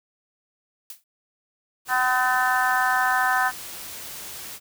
blue noise with exponential decay, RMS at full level -34 dBFS, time 0.9-1.04 s, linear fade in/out 2 ms, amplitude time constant 29 ms
white noise, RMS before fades -37 dBFS, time 1.85-4.6 s, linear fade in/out 50 ms
harmonic tone, 253.8 Hz, B3, 47 cents sharp, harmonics 3 / 4 / 5 / 6 / 7, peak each -24 / -26 / -27 / -24 / -26 dBFS, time 1.88-3.52 s, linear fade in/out 50 ms
effects none

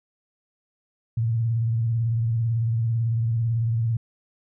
sine tone with vibrato, 114.8 Hz, A#2, 26 cents flat, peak -20 dBFS, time 1.17-3.97 s, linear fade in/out 5 ms, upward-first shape sine, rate 18 Hz, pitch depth 68 cents each way, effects none

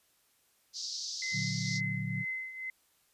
pink band-pass noise, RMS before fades -39 dBFS, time 0.73-1.81 s, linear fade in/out 50 ms, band 4300 to 6000 Hz, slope 48 dB/octave
sine tone with tremolo, 2053 Hz, C7, 33 cents flat, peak -32 dBFS, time 1.22-2.7 s, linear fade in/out 2 ms, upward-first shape triangle, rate 2.1 Hz, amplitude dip 75%
sine chord, Bb augmented, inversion none, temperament equal, 116.54 / 146.83 / 185 Hz, Bb2 / D3 / F#3, 0 / 0 / 0 cents, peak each -37 dBFS, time 1.32-2.25 s, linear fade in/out 50 ms
effects white hiss -70 dBFS RMS until 3.13 s + resampled to 32000 Hz

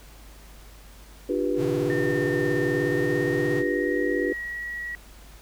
sine chord, G dominant seventh, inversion second, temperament just, 294 / 352.8 / 392 / 490 Hz, D4 / F4 / G4 / B4, +2 / +18 / 0 / -14 cents, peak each -28 dBFS, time 1.29-4.33 s, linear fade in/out 5 ms
square tone with vibrato, 137.5 Hz, C#3, 14 cents flat, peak -30 dBFS, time 1.56-3.64 s, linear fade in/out 50 ms, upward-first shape triangle, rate 17 Hz, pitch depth 280 cents each way
sine tone with pitch glide, 1813 to 1919.7 Hz, A#6 to B6, -49 to -50 cents, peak -30 dBFS, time 1.9-4.95 s, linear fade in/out 0 ms, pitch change +99 cents, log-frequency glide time 2.65-4.6 s
effects added 50 Hz sine -46 dBFS peak until 5.41 s + pink hiss -51 dBFS RMS until 5.41 s

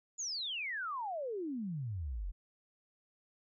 sine exponential sweep, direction down, 7040 to 39.85 Hz, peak -36 dBFS, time 0.18-2.32 s, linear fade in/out 20 ms, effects none

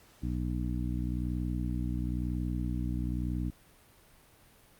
harmonic tone, 61 Hz, B1, 21 cents flat, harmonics 1 / 2 / 3 / 4 / 5, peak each -33 / -36 / -38 / -39 / -40 dBFS, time 0.22-3.51 s, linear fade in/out 20 ms, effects pink hiss -60 dBFS RMS until 4.79 s + Opus 48 kbps

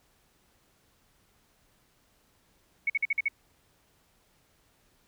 sine tone bursts, 2217 Hz, C#7, in tune, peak -23 dBFS, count 6, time 2.87-3.284 s, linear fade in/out 5 ms, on 29 ms, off 48 ms, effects pink hiss -67 dBFS RMS until 5.07 s

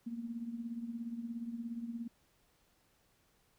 sine tone with tremolo, 233.1 Hz, A#3, in tune, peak -35 dBFS, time 0.06-2.08 s, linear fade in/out 10 ms, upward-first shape triangle, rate 17 Hz, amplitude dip 75%, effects pink hiss -72 dBFS RMS until 3.58 s

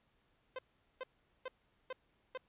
sawtooth tone bursts, 516 Hz, C5, 24 cents flat, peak -36 dBFS, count 5, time 0.56-2.375 s, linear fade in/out 2 ms, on 27 ms, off 420 ms, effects pink hiss -75 dBFS RMS until 2.48 s + resampled to 8000 Hz

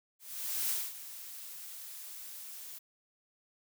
blue noise with ADSR envelope, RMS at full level -32 dBFS, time 0.19-2.79 s, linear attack 510 ms, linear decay 220 ms, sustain -14 dB, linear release 14 ms, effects none

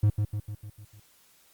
triangle tone with echo, 104.5 Hz, G#2, 11 cents sharp, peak -16 dBFS, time 0.03-0.1 s, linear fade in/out 5 ms, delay 150 ms, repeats 6, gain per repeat -5 dB, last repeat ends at 1 s, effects white hiss -61 dBFS RMS until 1.53 s + Opus 32 kbps

